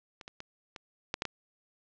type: clicks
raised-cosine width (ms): 0.2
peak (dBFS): -28 / -26 / -24 / -25 / -13 / -13 / -16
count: 7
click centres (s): 0.212 / 0.279 / 0.404 / 0.762 / 1.141 / 1.221 / 1.253
effects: low-pass 6000 Hz 12 dB/octave